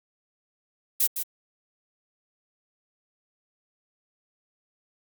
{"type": "noise with echo", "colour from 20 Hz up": "violet", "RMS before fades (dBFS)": -21, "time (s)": [1, 1.07], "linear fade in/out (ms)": 5, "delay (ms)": 160, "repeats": 1, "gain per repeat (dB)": -8, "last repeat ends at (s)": 1.23, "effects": ["Opus 48 kbps"]}